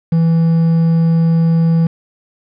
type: tone with quantisation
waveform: triangle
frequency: 164.9 Hz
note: E3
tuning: 1 cent sharp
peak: -7 dBFS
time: 0.12-1.87 s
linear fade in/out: 5 ms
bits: 5
effects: low-pass 2000 Hz 12 dB/octave